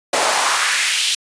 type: noise with high-pass filter sweep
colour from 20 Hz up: pink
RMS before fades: -17 dBFS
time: 0.13-1.15 s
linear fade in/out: 5 ms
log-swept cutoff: 550 to 3600 Hz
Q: 2
effects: resampled to 22050 Hz